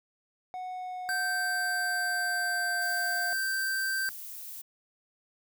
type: tone with pitch glide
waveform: triangle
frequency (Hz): 737 to 704.9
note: F#5 to F5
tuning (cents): -7 to +16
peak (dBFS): -33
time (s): 0.54-3.33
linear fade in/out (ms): 0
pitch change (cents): -77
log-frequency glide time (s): 0.71-2.8
type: tone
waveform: square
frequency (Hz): 1560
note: G6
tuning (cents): -9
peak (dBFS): -29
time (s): 1.09-4.09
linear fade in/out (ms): 0
type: noise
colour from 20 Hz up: violet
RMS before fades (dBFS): -42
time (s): 2.81-4.62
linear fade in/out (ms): 10
effects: none